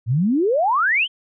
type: exponential sweep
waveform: sine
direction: up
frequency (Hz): 106.4 to 3213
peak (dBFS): -15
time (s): 0.06-1.08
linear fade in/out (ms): 50
effects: none